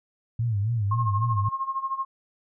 sine tone with vibrato, 108.8 Hz, A2, 19 cents flat, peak -22 dBFS, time 0.39-1.49 s, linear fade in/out 5 ms, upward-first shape sine, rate 3.7 Hz, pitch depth 160 cents each way
sine tone with tremolo, 1073 Hz, C6, 43 cents sharp, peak -23 dBFS, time 0.91-2.05 s, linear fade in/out 5 ms, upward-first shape sine, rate 13 Hz, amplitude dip 80%
effects none

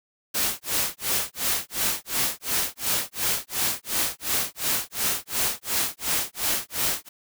white noise with tremolo, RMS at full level -23 dBFS, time 0.34-7.09 s, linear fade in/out 10 ms, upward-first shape sine, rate 2.8 Hz, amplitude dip 100%, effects none

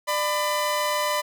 sawtooth tone pair together, 596 / 1002.3 Hz, D5 / B5, +25 / +25 cents, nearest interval major sixth, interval 900 cents, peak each -22 / -21 dBFS, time 0.07-1.22 s, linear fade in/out 20 ms, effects none

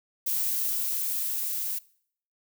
violet noise with level ramp, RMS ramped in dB -27 to -31 dBFS, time 0.26-1.79 s, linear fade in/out 10 ms, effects noise-tail reverb RT60 0.6 s tail -22 dB re dry

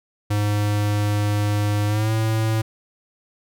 square tone with pitch glide, 103.83 to 110.64 Hz, G#2 to A2, 0 to +10 cents, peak -19 dBFS, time 0.3-2.62 s, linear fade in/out 10 ms, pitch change +110 cents, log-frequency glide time 1.87-2.12 s, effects none

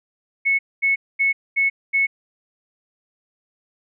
sine tone bursts, 2200 Hz, C#7, 14 cents flat, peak -15 dBFS, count 5, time 0.45-2.07 s, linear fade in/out 20 ms, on 140 ms, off 230 ms, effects none

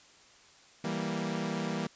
sawtooth chord, E diminished, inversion none, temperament equal, 164.81 / 196 / 233.1 Hz, E3 / G3 / Bb3, 0 / 0 / 0 cents, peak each -32 dBFS, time 0.84-1.87 s, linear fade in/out 5 ms, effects white hiss -58 dBFS RMS until 1.95 s + resampled to 16000 Hz

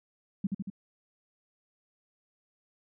sine tone with echo, 196 Hz, G3, in tune, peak -25 dBFS, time 0.44-0.47 s, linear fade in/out 5 ms, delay 77 ms, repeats 3, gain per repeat -3 dB, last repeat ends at 0.701 s, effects none

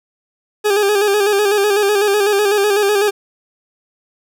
40% pulse tone with vibrato, 408.4 Hz, G#4, 29 cents flat, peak -11 dBFS, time 0.64-3.11 s, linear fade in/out 20 ms, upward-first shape square, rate 8 Hz, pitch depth 50 cents each way, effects none

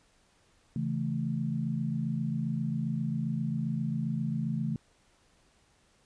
sine chord, A major, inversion first, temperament just, 137.5 / 165 / 220 Hz, C#3 / E3 / A3, -14 / +2 / 0 cents, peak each -33 dBFS, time 0.76-4.76 s, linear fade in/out 2 ms, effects pink hiss -66 dBFS RMS until 6.05 s + resampled to 22050 Hz

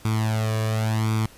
sawtooth tone with flanger, 110 Hz, A2, in tune, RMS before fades -23 dBFS, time 0.05-1.26 s, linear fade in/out 0 ms, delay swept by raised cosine 0.85 to 1.76 ms, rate 0.92 Hz, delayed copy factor +0.75, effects pink hiss -49 dBFS RMS until 1.37 s + resampled to 32000 Hz

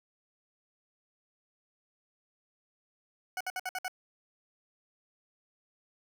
20% pulse tone bursts, 740 Hz, F#5, in tune, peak -28 dBFS, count 6, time 3.37-3.881 s, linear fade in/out 2 ms, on 36 ms, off 59 ms, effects none

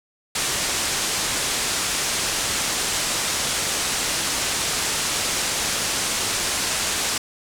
white low-pass noise, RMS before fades -24 dBFS, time 0.35-7.18 s, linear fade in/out 5 ms, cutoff 9100 Hz, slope 24 dB/octave, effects none

